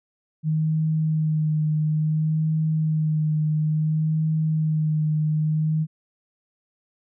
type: tone with vibrato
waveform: sine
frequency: 155.56 Hz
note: D#3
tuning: in tune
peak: -19 dBFS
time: 0.43-5.87 s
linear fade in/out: 50 ms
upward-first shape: sine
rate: 0.58 Hz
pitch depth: 21 cents each way
effects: none